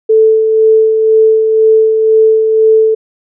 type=tone with tremolo; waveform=sine; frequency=440 Hz; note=A4; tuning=in tune; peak=-3 dBFS; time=0.09-2.95 s; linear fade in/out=10 ms; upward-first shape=sine; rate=2 Hz; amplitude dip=40%; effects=none